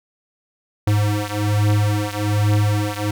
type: beating tone pair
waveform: square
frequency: 103.83 / 105.03 Hz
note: G#2 / G#2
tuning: 0 / +20 cents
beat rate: 1.2 Hz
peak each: -19 / -21 dBFS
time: 0.87-3.11 s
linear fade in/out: 5 ms
effects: none